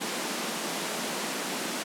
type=high-pass noise; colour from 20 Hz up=pink; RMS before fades=-32 dBFS; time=0-1.84 s; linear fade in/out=20 ms; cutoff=180 Hz; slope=48 dB/octave; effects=low-pass 11000 Hz 12 dB/octave